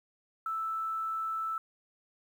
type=tone; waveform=sine; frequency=1318.5 Hz; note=E6; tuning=in tune; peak=-31 dBFS; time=0.46-1.58 s; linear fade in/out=2 ms; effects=10-bit